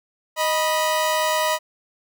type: tone pair together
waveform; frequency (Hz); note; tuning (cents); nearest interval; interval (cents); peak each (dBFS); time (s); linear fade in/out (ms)
sawtooth; 622.3 / 978.5; D#5 / B5; 0 / -16; minor sixth; 784; -18; 0.36-1.59; 50
effects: none